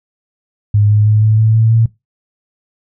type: tone with pitch steps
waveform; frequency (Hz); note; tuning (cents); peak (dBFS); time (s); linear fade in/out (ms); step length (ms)
sine; 103.83 / 105.4 / 107 / 108.61 / 110.26 / 111.93 / 113.62; G#2 / G#2 / A2 / A2 / A2 / A2 / A#2; 0 / +26 / -48 / -22 / +4 / +30 / -44; -7; 0.74-1.86; 5; 160
effects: noise-tail reverb RT60 0.2 s tail -20 dB re dry